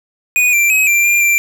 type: tone with pitch steps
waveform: square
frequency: 2472 / 2358 / 2545 / 2364 / 2392 / 2359 Hz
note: D#7 / D7 / D#7 / D7 / D7 / D7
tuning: -12 / +6 / +39 / +11 / +31 / +7 cents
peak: -10 dBFS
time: 0.36-1.38 s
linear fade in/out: 0 ms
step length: 170 ms
effects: 7-bit